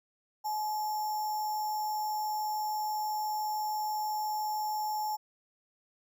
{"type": "tone with sample-and-hold", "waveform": "sine", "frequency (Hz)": 853, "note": "G#5", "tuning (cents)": 46, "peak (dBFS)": -30, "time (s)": [0.44, 5.17], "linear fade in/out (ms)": 20, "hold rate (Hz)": 6300, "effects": []}